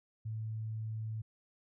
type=tone; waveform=sine; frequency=110 Hz; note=A2; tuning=in tune; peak=-36 dBFS; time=0.25-1.22 s; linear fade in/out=10 ms; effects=none